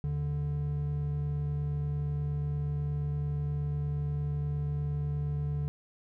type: tone pair together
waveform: triangle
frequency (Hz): 77.78 / 146.24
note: D#2 / D3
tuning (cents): 0 / -7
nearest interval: major seventh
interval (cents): 1093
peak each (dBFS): -34 / -28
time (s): 0.04-5.68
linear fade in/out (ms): 0
effects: none